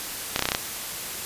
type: clicks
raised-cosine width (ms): 0.2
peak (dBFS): -4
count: 7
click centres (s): 0.361 / 0.393 / 0.424 / 0.455 / 0.488 / 0.519 / 0.549
effects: white hiss -33 dBFS RMS until 1.25 s + resampled to 32000 Hz